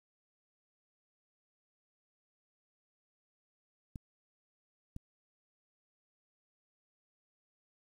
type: clicks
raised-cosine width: 5 ms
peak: -30 / -30 dBFS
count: 2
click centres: 3.958 / 4.964 s
effects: 10-bit